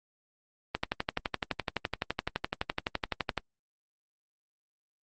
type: click train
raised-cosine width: 0.3 ms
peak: -12 dBFS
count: 32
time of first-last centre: 0.75-3.377 s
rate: 11.8 Hz
effects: Opus 24 kbps